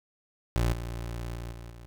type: tone with level steps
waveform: 25% pulse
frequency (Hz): 58.27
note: A#1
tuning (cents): 0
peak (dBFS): -20 / -30 / -32 / -37 / -41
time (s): 0.56-1.86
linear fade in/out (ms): 0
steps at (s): 0.73 / 1.35 / 1.52 / 1.7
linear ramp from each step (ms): 2
effects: none